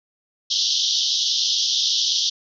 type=band-pass noise; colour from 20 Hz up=pink; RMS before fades=-21 dBFS; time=0.5-2.3 s; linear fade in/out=10 ms; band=3100 to 6000 Hz; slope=96 dB/octave; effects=none